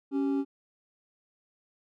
triangle tone pair together, 277.2 / 388.1 Hz, C#4 / G4, 0 / -17 cents, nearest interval tritone, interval 583 cents, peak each -24 / -32 dBFS, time 0.11-0.45 s, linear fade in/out 50 ms, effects none

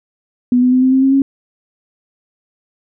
sine tone with pitch steps, 246.9 / 251.1 / 255.3 / 259.6 / 264 / 268.5 / 273 Hz, B3 / B3 / C4 / C4 / C4 / C4 / C#4, 0 / +29 / -42 / -13 / +16 / +45 / -26 cents, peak -8 dBFS, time 0.52-1.22 s, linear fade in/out 2 ms, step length 100 ms, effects none

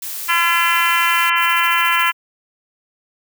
blue noise, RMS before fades -27 dBFS, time 0.02-1.3 s, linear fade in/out 5 ms
harmonic tone, 340 Hz, F4, 46 cents flat, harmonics 3 / 4 / 5 / 6 / 7 / 8 / 9, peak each -19 / -20 / -21 / -22 / -22 / -23 / -24 dBFS, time 0.28-2.12 s, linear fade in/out 20 ms
violet noise with tremolo, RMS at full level -27 dBFS, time 1.35-2.13 s, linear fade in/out 50 ms, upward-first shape square, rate 14 Hz, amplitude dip 40%
effects none

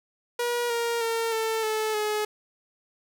sawtooth tone with pitch steps, 480 / 468.2 / 456.7 / 445.5 / 434.6 / 423.9 Hz, B4 / A#4 / A#4 / A4 / A4 / G#4, -49 / +8 / -36 / +22 / -21 / +35 cents, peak -21 dBFS, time 0.39-2.25 s, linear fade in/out 5 ms, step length 310 ms, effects none

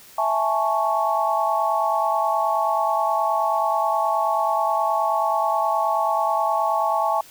sine chord, A major seventh, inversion second, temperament equal, 659.3 / 830.6 / 880 / 1108.7 Hz, E5 / G#5 / A5 / C#6, 0 / 0 / 0 / 0 cents, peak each -24 dBFS, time 0.18-7.21 s, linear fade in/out 5 ms, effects white hiss -47 dBFS RMS until 7.3 s

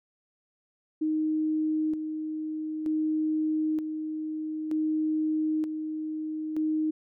sine tone with tremolo, 311.1 Hz, D#4, in tune, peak -24 dBFS, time 1.01-6.91 s, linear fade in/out 10 ms, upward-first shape square, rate 0.54 Hz, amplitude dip 50%, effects none

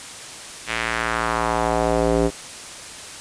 square tone with band-pass filter sweep, 57 Hz, A#1, 38 cents flat, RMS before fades -21 dBFS, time 0.66-2.31 s, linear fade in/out 50 ms, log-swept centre 2400 to 400 Hz, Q 1.7, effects white hiss -36 dBFS RMS until 3.2 s + resampled to 22050 Hz

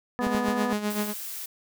harmonic tone, 246.3 Hz, B3, 5 cents flat, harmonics 1 / 2 / 3 / 4 / 5 / 7, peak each -29 / -32 / -34 / -35 / -36 / -37 dBFS, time 0.19-0.73 s, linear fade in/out 0 ms
sawtooth tone with tremolo, 208.8 Hz, G#3, 10 cents sharp, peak -20 dBFS, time 0.2-1.14 s, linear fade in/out 50 ms, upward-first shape sine, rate 7.8 Hz, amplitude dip 65%
clicks, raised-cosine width 3 ms, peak -24 dBFS, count 3, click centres 0.268 / 0.349 / 0.485 s
blue noise, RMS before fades -36 dBFS, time 0.9-1.46 s, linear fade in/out 5 ms
effects none

